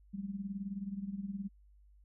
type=tone with tremolo; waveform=sine; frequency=197.4 Hz; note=G3; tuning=12 cents sharp; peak=-34 dBFS; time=0.13-1.49 s; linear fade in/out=20 ms; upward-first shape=sine; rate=19 Hz; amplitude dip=75%; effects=added 50 Hz sine -59 dBFS peak until 2.04 s